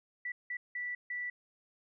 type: tone bursts at uneven times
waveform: sine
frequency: 1964 Hz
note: B6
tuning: 10 cents flat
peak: -35 dBFS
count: 4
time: 0.25-0.32 / 0.5-0.57 / 0.75-0.95 / 1.1-1.3 s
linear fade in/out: 5 ms
effects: none